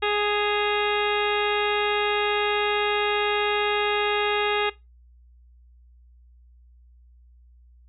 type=harmonic tone with a mistuned harmonic; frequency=415.3 Hz; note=G#4; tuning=in tune; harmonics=1 / 2 / 3 / 4 / 5 / 6 / 7 / 8 / 9; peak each=-25 / -28 / -30 / -31 / -32 / -33 / -33 / -34 / -35 dBFS; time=0.02-4.7 s; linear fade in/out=10 ms; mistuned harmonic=7; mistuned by=-73 cents; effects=noise-tail reverb RT60 0.2 s tail -19 dB re dry + added 60 Hz sine -50 dBFS peak until 7.88 s